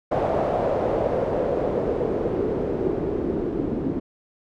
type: noise with low-pass filter sweep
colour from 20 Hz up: white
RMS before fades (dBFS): -24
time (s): 0.11-4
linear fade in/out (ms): 10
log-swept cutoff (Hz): 660 to 320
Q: 3.1
effects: none